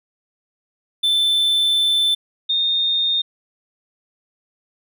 triangle / sine tone pair in turn, 3532 / 3663 Hz, A7 / A#7, +6 / -31 cents, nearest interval minor second, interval 63 cents, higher second, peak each -13 / -16 dBFS, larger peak first, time 1.03-2.15 / 2.49-3.22 s, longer first, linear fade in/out 10 ms, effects none

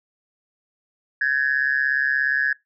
sine tone with amplitude modulation, 1678 Hz, G#6, 17 cents sharp, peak -13 dBFS, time 1.21-2.53 s, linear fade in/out 5 ms, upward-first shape sine, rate 137 Hz, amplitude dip 95%, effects noise-tail reverb RT60 0.2 s tail -26 dB re dry + tanh soft clip ceiling -10 dBFS

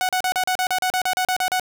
sawtooth tone bursts, 740 Hz, F#5, in tune, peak -15 dBFS, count 14, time 0.01-1.597 s, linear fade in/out 0 ms, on 79 ms, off 37 ms, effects 9-bit

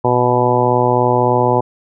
harmonic tone with a mistuned harmonic, 123.47 Hz, B2, in tune, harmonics 1 / 2 / 3 / 4 / 5 / 6 / 7 / 8, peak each -19 / -22 / -18 / -18 / -20 / -22 / -17 / -20 dBFS, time 0.04-1.61 s, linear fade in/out 10 ms, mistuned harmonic 1, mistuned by -17 cents, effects none

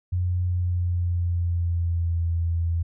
sine tone with pitch glide, 89.6 to 84.08 Hz, F2 to E2, +45 to +35 cents, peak -21 dBFS, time 0.12-2.83 s, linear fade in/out 10 ms, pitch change -110 cents, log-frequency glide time 0.44-2.24 s, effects none

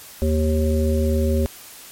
harmonic tone, 77.78 Hz, D#2, in tune, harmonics 1 / 3 / 5 / 7, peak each -18 / -23 / -25 / -26 dBFS, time 0.22-1.46 s, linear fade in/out 0 ms, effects white hiss -41 dBFS RMS until 1.91 s + MP3 64 kbps

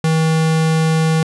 square tone, 160 Hz, D#3, 49 cents sharp, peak -13 dBFS, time 0.04-1.23 s, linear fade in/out 2 ms, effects resampled to 24000 Hz

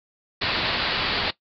white low-pass noise, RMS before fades -25 dBFS, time 0.41-1.31 s, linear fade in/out 10 ms, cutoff 4700 Hz, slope 96 dB/octave, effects noise-tail reverb RT60 0.1 s tail -17 dB re dry

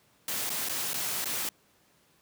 white noise with dropouts, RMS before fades -32 dBFS, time 0.28-1.49 s, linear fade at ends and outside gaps 2 ms, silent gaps 0.494-0.501 / 0.688-0.694 / 0.934-0.941 / 1.245-1.256 s, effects pink hiss -65 dBFS RMS until 2.21 s + high-pass 100 Hz 12 dB/octave

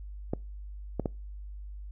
clicks, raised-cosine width 2 ms, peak -15 dBFS, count 3, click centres 0.335 / 0.997 / 1.058 s, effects noise-tail reverb RT60 0.3 s tail -26 dB re dry + added 50 Hz sine -39 dBFS peak until 1.91 s

